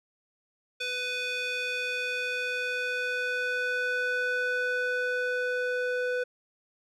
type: tone with band-pass filter sweep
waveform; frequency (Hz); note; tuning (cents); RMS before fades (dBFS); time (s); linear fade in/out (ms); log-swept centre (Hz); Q
square; 497.7; B4; +13; -30; 0.8-6.24; 10; 3000 to 1000; 1.9
effects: none